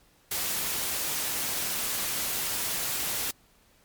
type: noise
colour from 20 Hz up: white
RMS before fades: -30 dBFS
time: 0.31-3.31 s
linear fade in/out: 5 ms
effects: pink hiss -62 dBFS RMS until 3.84 s + MP3 96 kbps